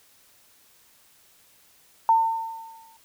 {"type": "tone with exponential decay", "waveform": "sine", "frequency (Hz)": 903, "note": "A5", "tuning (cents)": 45, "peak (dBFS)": -13, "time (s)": [2.09, 2.97], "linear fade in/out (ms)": 1, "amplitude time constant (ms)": 190, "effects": ["white hiss -58 dBFS RMS until 3.04 s"]}